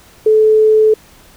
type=tone; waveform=sine; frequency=433.7 Hz; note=A4; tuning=25 cents flat; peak=-6 dBFS; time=0.26-0.94 s; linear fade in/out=5 ms; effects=pink hiss -44 dBFS RMS until 1.36 s